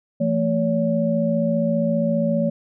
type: tone cluster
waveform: sine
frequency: 170 / 224.9 / 567 Hz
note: F3 / A3 / C#5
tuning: -46 / +38 / +39 cents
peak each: -23 / -21 / -22 dBFS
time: 0.2-2.5 s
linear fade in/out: 10 ms
effects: none